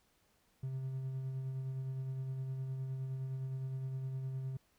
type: tone with tremolo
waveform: triangle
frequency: 132.1 Hz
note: C3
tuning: 17 cents sharp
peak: -33 dBFS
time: 0.63-4.57 s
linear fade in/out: 5 ms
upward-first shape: sine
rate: 9.7 Hz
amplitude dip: 35%
effects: tanh soft clip ceiling -29 dBFS + pink hiss -73 dBFS RMS until 4.78 s